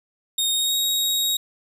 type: tone with pitch glide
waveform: sawtooth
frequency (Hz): 3708 to 3779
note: A#7 to A#7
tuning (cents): -10 to +23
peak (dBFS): -17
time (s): 0.38-1.37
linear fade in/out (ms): 5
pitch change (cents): +33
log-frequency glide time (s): 0.51-0.77
effects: 8-bit